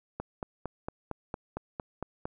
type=click train; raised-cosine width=1 ms; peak=-20 dBFS; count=10; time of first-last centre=0.2-2.255 s; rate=4.38 Hz; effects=none